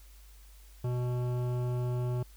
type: tone with hard clipping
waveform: sine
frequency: 123.47 Hz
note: B2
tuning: in tune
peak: -31 dBFS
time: 0.84-2.23 s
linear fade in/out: 5 ms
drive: 14 dB
effects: added 50 Hz sine -51 dBFS peak until 2.36 s + white hiss -61 dBFS RMS until 2.36 s